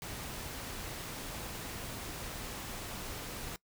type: noise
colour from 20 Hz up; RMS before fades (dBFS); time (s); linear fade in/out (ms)
pink; -42; 0.02-3.56; 0
effects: noise-tail reverb RT60 0.1 s tail -22 dB re dry